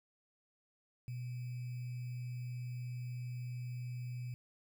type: tone with sample-and-hold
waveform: sine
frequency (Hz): 123.47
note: B2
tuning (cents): 0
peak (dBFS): -39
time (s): 1.08-4.34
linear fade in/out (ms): 0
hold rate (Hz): 2450
effects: none